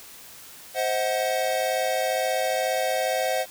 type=chord; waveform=square; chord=C diminished; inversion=none; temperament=equal with one note detuned; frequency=523.3 / 637.9 / 740 Hz; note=C5 / Eb5 / Gb5; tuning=0 / +43 / 0 cents; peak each=-28 dBFS; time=0.74-3.46 s; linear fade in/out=50 ms; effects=white hiss -45 dBFS RMS until 3.5 s